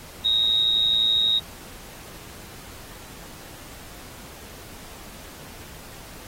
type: tone with amplitude modulation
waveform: sine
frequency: 3763 Hz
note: A#7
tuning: 16 cents sharp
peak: -15 dBFS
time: 0.24-1.4 s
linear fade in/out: 20 ms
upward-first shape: sine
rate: 112 Hz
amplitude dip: 60%
effects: pink hiss -43 dBFS RMS until 6.27 s + AAC 48 kbps